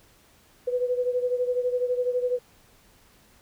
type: beating tone pair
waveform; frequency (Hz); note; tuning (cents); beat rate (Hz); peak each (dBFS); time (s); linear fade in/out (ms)
sine; 493.9 / 505.9; B4 / B4; 0 / +42; 12; -24 / -29; 0.67-2.39; 10
effects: pink hiss -58 dBFS RMS until 3.41 s